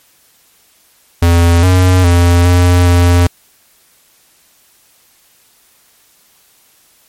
square tone with pitch steps, 85.4 / 91.7 / 86.9 / 88.6 / 87.6 Hz, F2 / F#2 / F2 / F2 / F2, -38 / -15 / -8 / +25 / +6 cents, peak -6 dBFS, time 1.22-3.27 s, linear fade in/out 5 ms, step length 410 ms, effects white hiss -50 dBFS RMS until 7.08 s + MP3 64 kbps

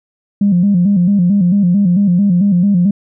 sine tone with vibrato, 188.7 Hz, F#3, 34 cents sharp, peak -7 dBFS, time 0.41-2.91 s, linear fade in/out 5 ms, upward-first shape square, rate 4.5 Hz, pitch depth 120 cents each way, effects tanh soft clip ceiling -3 dBFS

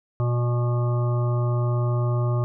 harmonic tone, 121 Hz, B2, 35 cents flat, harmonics 1 / 3 / 5 / 7 / 9 / 10, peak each -20 / -32 / -33 / -40 / -37 / -38 dBFS, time 0.2-2.44 s, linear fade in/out 0 ms, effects none

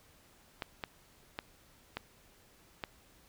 clicks, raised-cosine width 0.3 ms, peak -20 dBFS, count 5, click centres 0.622 / 0.838 / 1.389 / 1.97 / 2.838 s, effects pink hiss -63 dBFS RMS until 3.28 s

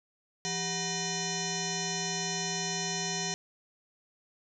sine tone with frequency modulation, 3000 Hz, F#7, 23 cents sharp, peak -30 dBFS, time 0.45-3.34 s, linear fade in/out 0 ms, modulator 566 Hz, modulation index 6.4, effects none

